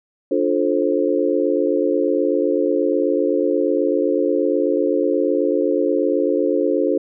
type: chord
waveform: sine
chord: D minor seventh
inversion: none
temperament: just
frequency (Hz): 293.7 / 352.4 / 440.5 / 528.6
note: D4 / F4 / A4 / C5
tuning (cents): 0 / +16 / +2 / +18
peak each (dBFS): -21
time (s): 0.31-6.98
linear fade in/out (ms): 5
effects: none